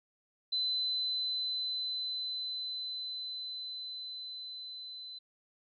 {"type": "tone with level ramp", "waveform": "sine", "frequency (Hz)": 4030, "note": "B7", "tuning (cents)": 34, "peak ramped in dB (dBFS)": [-29, -43], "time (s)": [0.52, 5.19], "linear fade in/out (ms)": 10, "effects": []}